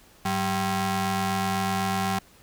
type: ring-modulated tone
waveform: sawtooth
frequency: 292 Hz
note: D4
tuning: 10 cents flat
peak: -17 dBFS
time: 0.25-2.19 s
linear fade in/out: 5 ms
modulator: 482 Hz
effects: pink hiss -55 dBFS RMS until 2.42 s